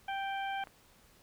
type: harmonic tone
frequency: 784 Hz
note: G5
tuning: in tune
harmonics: 1 / 2 / 3 / 4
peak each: -35 / -41 / -45 / -47 dBFS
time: 0.08-0.64 s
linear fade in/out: 5 ms
type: clicks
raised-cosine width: 0.5 ms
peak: -34 dBFS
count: 2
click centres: 0.639 / 0.672 s
effects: pink hiss -63 dBFS RMS until 1.22 s